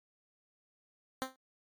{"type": "tone with exponential decay", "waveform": "10% pulse", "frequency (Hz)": 261.6, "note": "C4", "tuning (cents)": 0, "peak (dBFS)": -22, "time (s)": [1.22, 1.36], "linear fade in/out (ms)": 0, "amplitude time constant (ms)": 30, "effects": ["MP3 96 kbps"]}